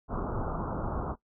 pink low-pass noise, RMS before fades -33 dBFS, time 0.08-1.16 s, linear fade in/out 50 ms, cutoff 1400 Hz, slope 96 dB/octave, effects noise-tail reverb RT60 0.1 s tail -17 dB re dry

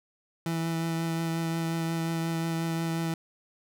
30% pulse tone with vibrato, 164.81 Hz, E3, in tune, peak -25 dBFS, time 0.46-3.14 s, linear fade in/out 2 ms, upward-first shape triangle, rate 5.6 Hz, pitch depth 15 cents each way, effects none

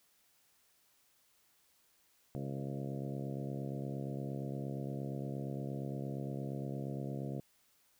harmonic tone with a mistuned harmonic, 68.6 Hz, C#2, 17 cents flat, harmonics 2 / 3 / 4 / 5 / 6 / 7 / 8 / 9 / 10, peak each -40 / -44 / -46 / -48 / -50 / -51 / -52 / -53 / -54 dBFS, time 2.35-7.4 s, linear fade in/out 0 ms, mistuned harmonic 8, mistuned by -19 cents, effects white hiss -71 dBFS RMS until 7.99 s

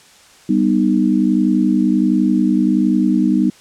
sine chord, G augmented, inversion none, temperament equal with one note detuned, 196 / 246.9 / 308.3 Hz, G3 / B3 / D#4, 0 / 0 / -16 cents, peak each -16 dBFS, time 0.49-3.5 s, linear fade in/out 5 ms, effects white hiss -46 dBFS RMS until 3.6 s + low-pass 8000 Hz 12 dB/octave

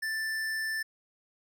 sine tone with tanh clipping, 1767 Hz, A6, 7 cents sharp, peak -32 dBFS, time 0.02-0.83 s, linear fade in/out 10 ms, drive 17 dB, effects none

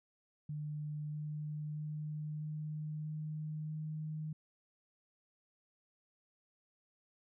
sine tone with pitch steps, 150 / 150.96 / 151.92 / 152.89 / 153.86 / 154.84 Hz, D3 / D3 / D#3 / D#3 / D#3 / D#3, +37 / +48 / -41 / -30 / -19 / -8 cents, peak -38 dBFS, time 0.49-4.33 s, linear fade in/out 5 ms, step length 640 ms, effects none

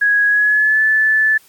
sine tone with pitch glide, 1661.2 to 1743.8 Hz, G#6 to A6, 0 to -16 cents, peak -10 dBFS, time 0.01-1.38 s, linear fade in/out 10 ms, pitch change +84 cents, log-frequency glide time 0.27-0.82 s, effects white hiss -49 dBFS RMS until 1.48 s + MP3 96 kbps

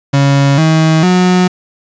35% pulse tone with pitch steps, 139.4 / 159.21 / 181.83 Hz, C#3 / D#3 / F#3, +10 / +40 / -30 cents, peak -5 dBFS, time 0.13-1.48 s, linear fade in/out 10 ms, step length 450 ms, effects resampled to 16000 Hz + 7-bit

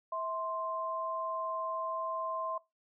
sine tone pair together, 649.2 / 1046.5 Hz, E5 / C6, -27 / 0 cents, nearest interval minor sixth, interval 827 cents, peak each -38 / -35 dBFS, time 0.12-2.58 s, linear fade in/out 5 ms, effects noise-tail reverb RT60 0.2 s tail -19 dB re dry

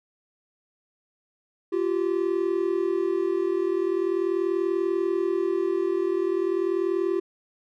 triangle tone pair together, 345.9 / 386.3 Hz, F4 / G4, -17 / -25 cents, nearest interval major second, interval 192 cents, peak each -23 / -23 dBFS, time 1.72-7.2 s, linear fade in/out 10 ms, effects none

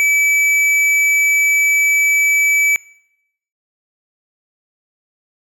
sine tone with tanh clipping, 2300 Hz, D7, 37 cents flat, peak -13 dBFS, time 0-2.76 s, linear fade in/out 0 ms, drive 12 dB, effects noise-tail reverb RT60 0.8 s tail -23 dB re dry

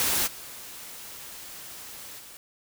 white noise with level steps, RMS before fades -25 / -42 / -46 dBFS, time 0-2.37 s, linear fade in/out 0 ms, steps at 0.26 / 2.18 s, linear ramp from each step 20 ms, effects none

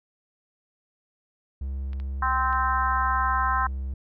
triangle tone with pitch glide, 67.5 to 66.49 Hz, C#2 to C2, -45 to +28 cents, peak -26 dBFS, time 1.61-3.94 s, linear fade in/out 5 ms, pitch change -27 cents, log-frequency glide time 2.73-3.72 s
clicks, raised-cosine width 0.3 ms, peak -31 dBFS, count 3, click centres 1.932 / 2 / 2.529 s
harmonic tone, 260.2 Hz, C4, 9 cents flat, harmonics 3 / 4 / 5 / 6 / 7, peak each -31 / -24 / -28 / -30 / -37 dBFS, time 2.22-3.67 s, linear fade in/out 5 ms
effects none

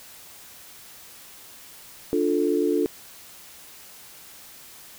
sine chord, D minor, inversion none, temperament just, 293.7 / 352.4 / 440.5 Hz, D4 / F4 / A4, 0 / +16 / +2 cents, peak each -24 dBFS, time 2.13-2.86 s, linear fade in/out 0 ms, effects white hiss -46 dBFS RMS until 4.98 s

